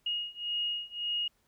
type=beating tone pair; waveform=sine; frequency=2870 / 2871.8 Hz; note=F7 / F7; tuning=+47 / +48 cents; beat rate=1.8 Hz; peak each=-35 / -34 dBFS; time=0.06-1.28 s; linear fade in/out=5 ms; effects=pink hiss -72 dBFS RMS until 1.47 s